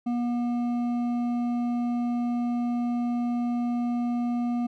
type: tone with hard clipping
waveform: triangle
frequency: 240.5 Hz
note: B3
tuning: 46 cents flat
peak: -26 dBFS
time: 0.06-4.67 s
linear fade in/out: 10 ms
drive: 11 dB
effects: none